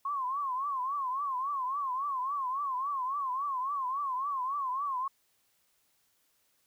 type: tone with vibrato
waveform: sine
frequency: 1078 Hz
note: C#6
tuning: 49 cents flat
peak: -30 dBFS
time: 0.05-5.08 s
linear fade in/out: 5 ms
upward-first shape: triangle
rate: 3.6 Hz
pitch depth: 160 cents each way
effects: white hiss -72 dBFS RMS until 6.66 s